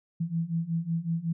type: beating tone pair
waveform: sine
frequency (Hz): 163.2 / 168.6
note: E3 / E3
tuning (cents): -17 / +39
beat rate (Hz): 5.4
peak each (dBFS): -31 / -29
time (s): 0.2-1.33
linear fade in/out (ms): 10
effects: none